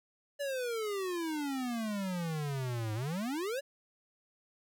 square exponential two-way sweep, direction down then up, 581 to 105.4 to 581 Hz, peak -34 dBFS, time 0.39-3.61 s, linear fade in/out 20 ms, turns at 2.94 s, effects none

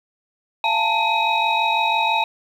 sine tone cluster, 688 / 856 / 902 / 2525 / 3812 Hz, F5 / A5 / A5 / D#7 / A#7, -26 / -48 / +43 / +25 / +38 cents, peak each -27 / -24 / -19 / -22 / -25 dBFS, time 0.64-2.24 s, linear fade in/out 2 ms, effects tanh soft clip ceiling -8 dBFS + 8-bit

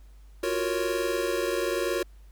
square chord, Gb major seventh, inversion third, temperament equal, 349.2 / 370 / 466.2 / 554.4 Hz, F4 / Gb4 / Bb4 / Db5, 0 / 0 / 0 / 0 cents, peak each -32 dBFS, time 0.43-2.03 s, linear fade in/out 5 ms, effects added 50 Hz sine -47 dBFS peak until 2.31 s + pink hiss -65 dBFS RMS until 2.31 s

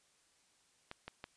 clicks, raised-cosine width 0.3 ms, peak -28 dBFS, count 3, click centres 0.914 / 1.08 / 1.241 s, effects white hiss -71 dBFS RMS until 1.36 s + resampled to 22050 Hz

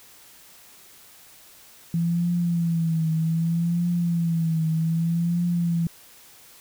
sine tone with vibrato, 166.9 Hz, E3, 22 cents sharp, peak -20 dBFS, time 1.94-5.87 s, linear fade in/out 2 ms, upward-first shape triangle, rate 0.64 Hz, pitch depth 81 cents each way, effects white hiss -50 dBFS RMS until 6.6 s

